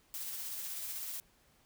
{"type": "noise with tremolo", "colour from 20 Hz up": "blue", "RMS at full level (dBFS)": -40, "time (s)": [0.14, 1.2], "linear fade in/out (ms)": 0, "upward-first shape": "sine", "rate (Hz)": 16, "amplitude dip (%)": 25, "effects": ["pink hiss -68 dBFS RMS until 1.65 s"]}